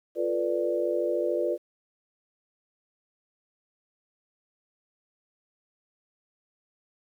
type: chord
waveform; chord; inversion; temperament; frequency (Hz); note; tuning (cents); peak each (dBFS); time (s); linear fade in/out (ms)
sine; B half-diminished seventh; second; equal; 349.2 / 440 / 493.9 / 587.3; F4 / A4 / B4 / D5; 0 / 0 / 0 / 0; -29 / -34 / -29 / -29; 0.15-1.58; 50
effects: 10-bit